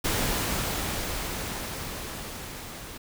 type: noise with level ramp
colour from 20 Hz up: pink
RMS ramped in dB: -26 to -41 dBFS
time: 0.04-2.98 s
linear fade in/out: 10 ms
effects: none